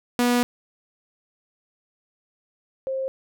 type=tone pair in turn; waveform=sawtooth / sine; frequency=243.5 / 530.8 Hz; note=B3 / C5; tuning=-24 / +25 cents; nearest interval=octave + minor second; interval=1349 cents; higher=second; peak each=-14 / -24 dBFS; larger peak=first; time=0.19-0.43 / 2.87-3.08 s; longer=first; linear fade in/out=0 ms; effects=none